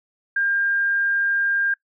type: tone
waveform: sine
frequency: 1603 Hz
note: G6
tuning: 38 cents sharp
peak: -18 dBFS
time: 0.36-1.74 s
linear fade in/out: 5 ms
effects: noise-tail reverb RT60 0.1 s tail -22 dB re dry